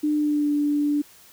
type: tone with pitch glide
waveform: sine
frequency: 300 to 292.6 Hz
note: D4 to D4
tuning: +37 to -6 cents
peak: -19 dBFS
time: 0.03-1.02 s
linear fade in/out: 10 ms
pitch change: -43 cents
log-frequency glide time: 0.14-0.51 s
effects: white hiss -51 dBFS RMS until 1.32 s